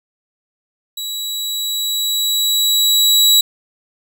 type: tone with level ramp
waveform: sawtooth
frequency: 3900 Hz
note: B7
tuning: 23 cents flat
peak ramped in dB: -20 to -5 dBFS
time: 0.97-3.41 s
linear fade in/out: 5 ms
effects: none